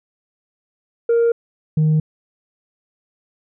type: tone pair in turn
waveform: sine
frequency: 466.2 / 155.19 Hz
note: A#4 / D#3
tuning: 0 / -4 cents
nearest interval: octave + perfect fifth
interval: 1904 cents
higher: first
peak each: -10 dBFS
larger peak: neither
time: 1.09-1.32 / 1.77-2 s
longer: neither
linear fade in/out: 5 ms
effects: tanh soft clip ceiling -11 dBFS